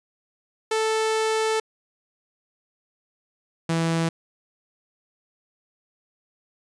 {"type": "tone pair in turn", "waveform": "sawtooth", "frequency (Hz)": [440, 164.81], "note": ["A4", "E3"], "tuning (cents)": [0, 0], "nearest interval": "octave + perfect fourth", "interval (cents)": 1700, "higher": "first", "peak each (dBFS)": -17, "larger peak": "neither", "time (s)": [[0.71, 1.6], [3.69, 4.09]], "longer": "first", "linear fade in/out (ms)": 5, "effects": ["resampled to 22050 Hz"]}